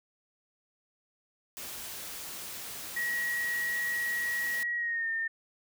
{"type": "noise", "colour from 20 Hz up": "white", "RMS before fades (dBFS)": -41, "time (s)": [1.57, 4.63], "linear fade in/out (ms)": 0}
{"type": "tone with pitch glide", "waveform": "sine", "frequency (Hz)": [1908, 1815.5], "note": ["A#6", "A#6"], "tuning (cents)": [40, -46], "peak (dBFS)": -29, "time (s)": [2.96, 5.28], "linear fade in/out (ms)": 10, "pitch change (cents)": -86, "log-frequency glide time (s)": [4.76, 5.09]}
{"effects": []}